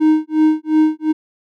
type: tone with tremolo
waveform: triangle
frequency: 311.1 Hz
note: D#4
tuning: in tune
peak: -6 dBFS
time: 0-1.13 s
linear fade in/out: 20 ms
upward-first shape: sine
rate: 2.8 Hz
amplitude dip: 100%
effects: none